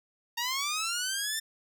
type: linear sweep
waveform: 10% pulse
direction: up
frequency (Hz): 920 to 1800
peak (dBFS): -21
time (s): 0.37-1.4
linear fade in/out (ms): 10
effects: none